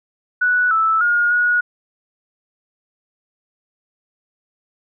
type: tone with pitch steps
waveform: sine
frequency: 1476 / 1315 / 1428 / 1453 Hz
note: F#6 / E6 / F6 / F#6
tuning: -5 / -5 / +38 / -32 cents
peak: -13 dBFS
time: 0.41-1.61 s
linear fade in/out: 10 ms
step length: 300 ms
effects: none